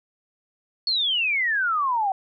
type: exponential sweep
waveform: sine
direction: down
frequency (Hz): 4435 to 749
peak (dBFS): -20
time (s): 0.87-2.12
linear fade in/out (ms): 2
effects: none